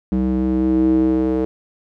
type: tone with band-pass filter sweep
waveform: square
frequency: 63.9 Hz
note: C2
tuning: 40 cents flat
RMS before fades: -17 dBFS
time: 0.12-1.45 s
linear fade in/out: 0 ms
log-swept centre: 240 to 390 Hz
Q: 5.4
effects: none